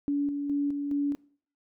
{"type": "tone with tremolo", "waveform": "sine", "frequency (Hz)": 285.7, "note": "D4", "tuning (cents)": -48, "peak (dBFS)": -24, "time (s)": [0.08, 1.15], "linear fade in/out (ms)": 0, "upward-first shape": "square", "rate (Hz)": 2.4, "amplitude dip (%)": 40, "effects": ["noise-tail reverb RT60 0.5 s tail -22 dB re dry"]}